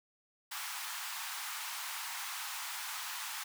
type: high-pass noise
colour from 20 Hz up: pink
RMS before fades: -41 dBFS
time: 0.51-3.44 s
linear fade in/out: 10 ms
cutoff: 840 Hz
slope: 48 dB/octave
effects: none